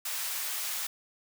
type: high-pass noise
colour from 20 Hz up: white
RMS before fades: -34 dBFS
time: 0.05-0.87 s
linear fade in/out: 5 ms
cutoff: 870 Hz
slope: 12 dB/octave
effects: none